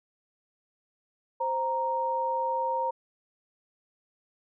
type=tone pair together; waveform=sine; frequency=523.3 / 932.4 Hz; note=C5 / A#5; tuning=0 / 0 cents; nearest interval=minor seventh; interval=1000 cents; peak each=-31 / -27 dBFS; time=1.4-2.91 s; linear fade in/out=10 ms; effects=none